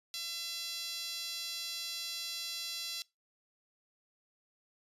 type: tone with high-pass filter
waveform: sawtooth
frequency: 675 Hz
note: E5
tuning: 41 cents sharp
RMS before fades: -40 dBFS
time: 0.14-3.02 s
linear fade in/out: 0 ms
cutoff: 4000 Hz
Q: 2.5
effects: noise-tail reverb RT60 0.2 s tail -21 dB re dry + resampled to 32000 Hz